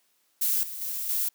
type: noise with level steps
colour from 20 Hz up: violet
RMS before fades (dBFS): -25 / -37 / -32 / -27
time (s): 0.41-1.29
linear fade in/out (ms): 10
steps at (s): 0.63 / 0.81 / 1.09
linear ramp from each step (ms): 2
effects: white hiss -69 dBFS RMS until 1.34 s + high-pass 200 Hz 12 dB/octave